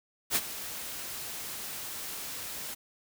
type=noise with ADSR envelope; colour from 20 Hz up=white; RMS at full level=-25 dBFS; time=0.3-2.75 s; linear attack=59 ms; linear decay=42 ms; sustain=-14 dB; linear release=16 ms; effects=none